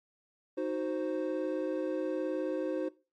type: chord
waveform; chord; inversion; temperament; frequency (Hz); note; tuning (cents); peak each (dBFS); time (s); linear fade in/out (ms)
triangle; C diminished; first; equal; 311.1 / 370 / 523.3; Eb4 / Gb4 / C5; 0 / 0 / 0; -33; 0.57-2.89; 10
effects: noise-tail reverb RT60 0.3 s tail -19 dB re dry + MP3 48 kbps